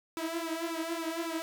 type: tone with flanger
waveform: sawtooth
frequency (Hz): 329.6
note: E4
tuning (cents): 0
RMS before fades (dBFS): -35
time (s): 0.17-1.42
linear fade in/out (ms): 0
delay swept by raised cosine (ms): 0.78 to 4.48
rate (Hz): 3.6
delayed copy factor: +0.8
effects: none